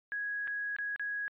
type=tone with dropouts; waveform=sine; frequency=1661.2 Hz; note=G#6; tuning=in tune; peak=-33 dBFS; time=0.12-1.28 s; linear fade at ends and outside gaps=0 ms; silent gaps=0.473-0.478 / 0.764-0.786 / 0.961-0.996 s; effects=resampled to 8000 Hz